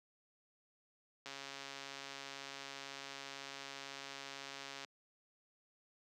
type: click train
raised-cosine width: 0.2 ms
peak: -29 dBFS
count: 496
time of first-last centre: 1.26-4.847 s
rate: 138 Hz
effects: high-pass 200 Hz 12 dB/octave